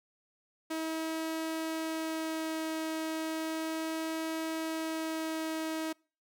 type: tone with vibrato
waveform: sawtooth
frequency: 320 Hz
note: D#4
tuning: 49 cents sharp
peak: -29 dBFS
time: 0.7-5.93 s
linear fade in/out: 10 ms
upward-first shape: sine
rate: 0.34 Hz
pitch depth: 8 cents each way
effects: noise-tail reverb RT60 0.4 s tail -26 dB re dry